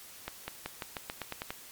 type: accelerating click train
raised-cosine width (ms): 0.3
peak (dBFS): -19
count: 10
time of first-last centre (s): 0.28-1.505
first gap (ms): 200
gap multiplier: 0.9
effects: white hiss -50 dBFS RMS until 1.71 s + MP3 96 kbps